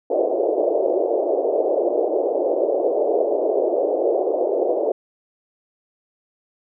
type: band-pass noise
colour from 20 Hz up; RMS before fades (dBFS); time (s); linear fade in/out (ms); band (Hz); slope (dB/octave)
white; -20; 0.1-4.92; 5; 350 to 640; 48
effects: none